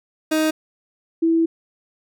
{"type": "tone pair in turn", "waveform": ["30% pulse", "sine"], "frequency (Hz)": [312.8, 328.9], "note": ["D#4", "E4"], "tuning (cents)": [9, -4], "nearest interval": "minor second", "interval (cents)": 87, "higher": "second", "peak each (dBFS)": -14, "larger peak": "neither", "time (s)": [[0.31, 0.51], [1.22, 1.46]], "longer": "second", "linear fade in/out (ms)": 10, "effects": []}